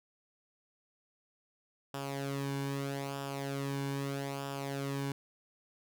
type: tone with flanger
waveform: sawtooth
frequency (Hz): 138.7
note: C#3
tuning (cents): +1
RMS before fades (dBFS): -37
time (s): 1.94-5.12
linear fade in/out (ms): 2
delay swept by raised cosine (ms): 0.47 to 1.57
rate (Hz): 0.79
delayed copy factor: -0.65
effects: none